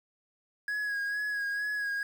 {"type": "tone with vibrato", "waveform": "triangle", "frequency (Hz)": 1661.2, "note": "G#6", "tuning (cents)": 0, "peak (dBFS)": -28, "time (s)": [0.68, 2.03], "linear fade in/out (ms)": 2, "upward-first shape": "sine", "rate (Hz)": 2.2, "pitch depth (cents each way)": 31, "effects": ["9-bit"]}